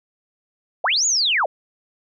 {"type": "linear two-way sweep", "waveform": "sine", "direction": "up then down", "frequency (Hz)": [493.9, 7020, 493.9], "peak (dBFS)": -16, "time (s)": [0.84, 1.46], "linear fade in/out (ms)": 5, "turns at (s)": 1.06, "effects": []}